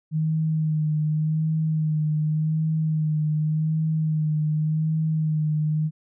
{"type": "tone with vibrato", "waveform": "sine", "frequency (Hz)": 155.56, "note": "D#3", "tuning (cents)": 0, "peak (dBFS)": -20, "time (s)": [0.11, 5.91], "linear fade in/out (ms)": 50, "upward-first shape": "sine", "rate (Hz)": 0.87, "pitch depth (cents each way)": 30, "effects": []}